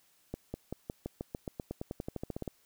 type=accelerating click train; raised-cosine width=2 ms; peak=-23 dBFS; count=20; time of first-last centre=0.34-2.478 s; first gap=200 ms; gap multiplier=0.93; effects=white hiss -68 dBFS RMS until 2.65 s